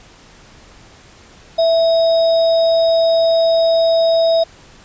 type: tone with sample-and-hold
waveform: sine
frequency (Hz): 659.3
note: E5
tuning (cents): 0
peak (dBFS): -10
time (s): 1.58-4.44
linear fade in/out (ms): 10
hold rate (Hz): 4410
effects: pink hiss -44 dBFS RMS until 4.84 s + resampled to 16000 Hz